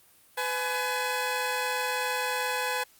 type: tone pair together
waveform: 15% pulse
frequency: 502 / 844.3 Hz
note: B4 / G#5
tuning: +28 / +28 cents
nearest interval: major sixth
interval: 900 cents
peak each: -24 dBFS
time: 0.37-2.84 s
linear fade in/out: 10 ms
effects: white hiss -59 dBFS RMS until 2.99 s + Opus 32 kbps